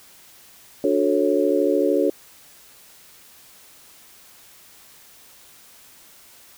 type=chord; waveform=sine; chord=D major seventh; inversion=none; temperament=just; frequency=293.7 / 367.1 / 440.5 / 550.6 Hz; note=D4 / F#4 / A4 / C#5; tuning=0 / -14 / +2 / -12 cents; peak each=-22 dBFS; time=0.84-2.1 s; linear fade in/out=2 ms; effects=white hiss -49 dBFS RMS until 6.57 s